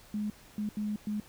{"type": "tone bursts at uneven times", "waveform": "sine", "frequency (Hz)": 210, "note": "G#3", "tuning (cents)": 19, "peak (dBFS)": -30, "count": 4, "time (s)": [[0.14, 0.3], [0.58, 0.69], [0.77, 0.96], [1.07, 1.2]], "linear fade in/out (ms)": 2, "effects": ["pink hiss -56 dBFS RMS until 1.28 s"]}